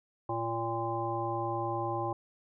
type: harmonic tone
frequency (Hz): 115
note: A#2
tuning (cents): -23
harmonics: 1 / 3 / 5 / 7 / 9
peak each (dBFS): -38 / -36 / -39 / -35 / -37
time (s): 0.29-2.13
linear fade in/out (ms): 5
effects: none